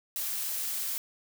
blue noise, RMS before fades -33 dBFS, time 0.16-0.98 s, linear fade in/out 0 ms, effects none

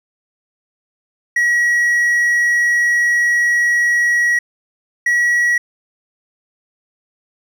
triangle tone pair in turn, 1915 / 1921.9 Hz, A#6 / B6, +46 / -48 cents, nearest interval unison, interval 6 cents, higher second, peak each -10 dBFS, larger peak neither, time 1.36-4.39 / 5.06-5.58 s, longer first, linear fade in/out 5 ms, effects none

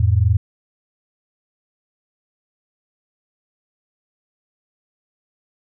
sine tone pair together, 86.12 / 108.5 Hz, F2 / A2, -24 / -24 cents, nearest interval major third, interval 400 cents, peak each -15 dBFS, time 0-0.37 s, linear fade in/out 5 ms, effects none

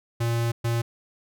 square tone bursts at uneven times, 116.9 Hz, A#2, 5 cents sharp, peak -23 dBFS, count 2, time 0.2-0.52 / 0.64-0.82 s, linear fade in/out 10 ms, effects none

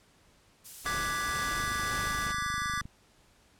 violet noise, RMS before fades -39 dBFS, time 0.64-2.28 s, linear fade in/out 20 ms
pink noise with tremolo, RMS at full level -38 dBFS, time 0.84-2.33 s, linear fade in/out 20 ms, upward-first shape sine, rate 2 Hz, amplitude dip 30%
square chord, G# half-diminished seventh, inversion second, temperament equal with one note detuned, 1174.7 / 1480 / 1673.7 / 1975.5 Hz, D6 / F#6 / G#6 / B6, 0 / 0 / +13 / 0 cents, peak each -34 / -40 / -37 / -39 dBFS, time 0.86-2.81 s, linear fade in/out 0 ms
click train, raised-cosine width 5 ms, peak -30 dBFS, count 33, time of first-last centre 1.6-2.855 s, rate 25.5 Hz
effects pink hiss -63 dBFS RMS until 3.59 s + low-pass 10000 Hz 12 dB/octave

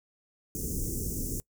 pink band-stop noise, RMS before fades -33 dBFS, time 0.55-1.4 s, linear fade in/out 0 ms, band 440 to 6100 Hz, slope 48 dB/octave, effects noise-tail reverb RT60 0.1 s tail -22 dB re dry

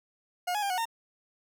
40% pulse tone with pitch steps, 717 / 836 / 799 / 734 / 915 Hz, F5 / G#5 / G5 / F#5 / A#5, +45 / +11 / +33 / -14 / -32 cents, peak -27 dBFS, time 0.47-0.855 s, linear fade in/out 10 ms, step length 77 ms, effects none

